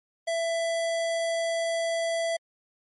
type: tone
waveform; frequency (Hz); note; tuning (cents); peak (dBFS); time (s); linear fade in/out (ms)
square; 665; E5; +15; -26; 0.27-2.37; 10
effects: MP3 48 kbps